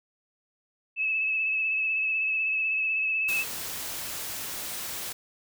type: tone with vibrato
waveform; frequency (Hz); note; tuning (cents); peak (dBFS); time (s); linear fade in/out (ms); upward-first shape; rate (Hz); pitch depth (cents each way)
sine; 2600; E7; -24; -24; 0.96-3.45; 50; sine; 16; 30
type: noise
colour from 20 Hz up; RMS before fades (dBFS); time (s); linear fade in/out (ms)
white; -35; 3.28-5.13; 10
effects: none